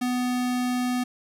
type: tone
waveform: square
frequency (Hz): 248.6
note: B3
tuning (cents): +12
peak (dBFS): -24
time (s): 0.01-1.04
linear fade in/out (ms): 10
effects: resampled to 32000 Hz + 10-bit